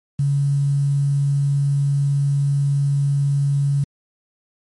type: tone with quantisation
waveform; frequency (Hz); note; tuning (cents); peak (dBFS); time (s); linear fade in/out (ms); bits
sine; 140.9; C#3; +29; -15; 0.19-3.84; 5; 7
effects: MP3 48 kbps